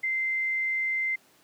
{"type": "tone", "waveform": "sine", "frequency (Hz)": 2080, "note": "C7", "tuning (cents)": -11, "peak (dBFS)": -25, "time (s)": [0.03, 1.16], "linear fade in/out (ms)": 10, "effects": ["pink hiss -60 dBFS RMS until 1.43 s", "high-pass 200 Hz 12 dB/octave"]}